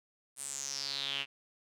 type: tone with band-pass filter sweep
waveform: sawtooth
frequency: 138.59 Hz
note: C#3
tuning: in tune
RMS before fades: -38 dBFS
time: 0.36-1.26 s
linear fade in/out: 50 ms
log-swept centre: 9500 to 2700 Hz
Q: 6.5
effects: none